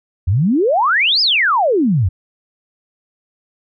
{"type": "exponential two-way sweep", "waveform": "sine", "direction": "up then down", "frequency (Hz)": [81.4, 5274, 81.4], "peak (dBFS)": -11, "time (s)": [0.27, 2.09], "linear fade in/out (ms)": 10, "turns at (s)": 1.21, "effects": []}